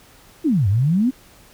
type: exponential two-way sweep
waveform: sine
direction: down then up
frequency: 355.1 to 92.2 to 272.9 Hz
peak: -14 dBFS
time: 0.44-1.11 s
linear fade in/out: 20 ms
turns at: 0.68 s
effects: pink hiss -49 dBFS RMS until 1.53 s